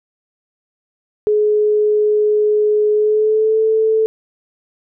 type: tone with pitch glide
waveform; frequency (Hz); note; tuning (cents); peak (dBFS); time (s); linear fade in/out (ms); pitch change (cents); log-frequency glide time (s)
sine; 422.3 to 440; G#4 to A4; +29 to 0; -11; 1.27-4.06; 0; +71; 2.94-3.58
effects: none